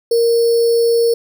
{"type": "tone with sample-and-hold", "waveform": "sine", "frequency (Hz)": 466.2, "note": "A#4", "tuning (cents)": 0, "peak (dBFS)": -10, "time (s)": [0.11, 1.14], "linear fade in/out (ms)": 5, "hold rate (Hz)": 4900, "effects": []}